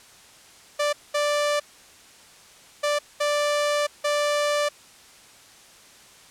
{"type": "tone bursts at uneven times", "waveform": "sawtooth", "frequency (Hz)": 587.3, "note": "D5", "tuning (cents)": 0, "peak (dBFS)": -17, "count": 5, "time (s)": [[0.79, 0.93], [1.14, 1.6], [2.83, 2.99], [3.2, 3.87], [4.04, 4.69]], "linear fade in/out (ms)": 10, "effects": ["white hiss -50 dBFS RMS until 6.3 s", "low-pass 9000 Hz 12 dB/octave"]}